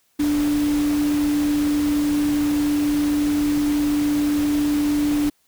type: tone in noise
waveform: sine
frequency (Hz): 293.7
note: D4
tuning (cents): 0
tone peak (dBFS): -17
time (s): 0.19-5.3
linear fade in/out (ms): 10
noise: pink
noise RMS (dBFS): -32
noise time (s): 0.19-5.3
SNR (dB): +12
effects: white hiss -64 dBFS RMS until 5.47 s